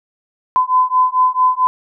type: beating tone pair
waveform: sine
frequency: 1013 / 1017.5 Hz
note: B5 / C6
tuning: +44 / -49 cents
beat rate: 4.5 Hz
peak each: -14 dBFS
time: 0.56-1.67 s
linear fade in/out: 0 ms
effects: none